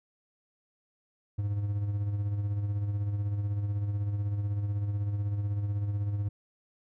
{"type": "tone with tremolo", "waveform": "triangle", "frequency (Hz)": 102.1, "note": "G#2", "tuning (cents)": -29, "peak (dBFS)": -24, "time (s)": [1.38, 6.29], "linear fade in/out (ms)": 10, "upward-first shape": "sine", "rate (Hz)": 16, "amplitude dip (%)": 45, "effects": []}